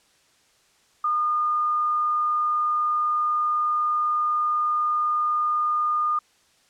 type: tone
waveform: sine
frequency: 1218 Hz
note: D#6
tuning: 37 cents flat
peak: -20 dBFS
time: 1.04-6.19 s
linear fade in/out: 5 ms
effects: white hiss -61 dBFS RMS until 6.69 s + low-pass 8000 Hz 12 dB/octave